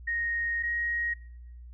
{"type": "tone pair in turn", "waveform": "sine", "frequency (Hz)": [1864.7, 1883.1], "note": ["A#6", "A#6"], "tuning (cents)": [0, 17], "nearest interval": "unison", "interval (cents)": 17, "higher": "second", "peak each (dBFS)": -27, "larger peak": "neither", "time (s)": [[0.07, 0.63], [0.63, 1.14]], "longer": "first", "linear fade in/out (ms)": 10, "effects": ["noise-tail reverb RT60 0.9 s tail -26 dB re dry", "added 60 Hz sine -43 dBFS peak until 1.73 s"]}